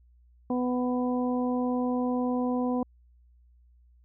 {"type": "harmonic tone", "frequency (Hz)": 249, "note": "B3", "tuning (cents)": 14, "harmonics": [1, 2, 3, 4], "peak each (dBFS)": [-26, -32, -36, -38], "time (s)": [0.5, 2.83], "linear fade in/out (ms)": 2, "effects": ["added 60 Hz sine -56 dBFS peak until 4.04 s"]}